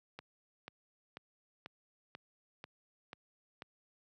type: click train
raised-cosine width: 0.3 ms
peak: -29 dBFS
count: 8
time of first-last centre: 0.19-3.621 s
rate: 2.04 Hz
effects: high-pass 100 Hz 12 dB/octave